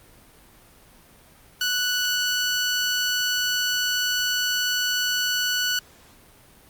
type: tone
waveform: 15% pulse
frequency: 1480 Hz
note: F#6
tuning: in tune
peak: -15 dBFS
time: 1.61-5.79 s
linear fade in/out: 2 ms
effects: pink hiss -52 dBFS RMS until 6.69 s + Opus 32 kbps